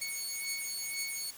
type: beating tone pair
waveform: 10% pulse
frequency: 2213 / 2215 Hz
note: C#7 / C#7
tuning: -3 / -2 cents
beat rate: 2 Hz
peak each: -29 dBFS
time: 0.01-1.31 s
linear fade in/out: 10 ms
effects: white hiss -51 dBFS RMS until 1.37 s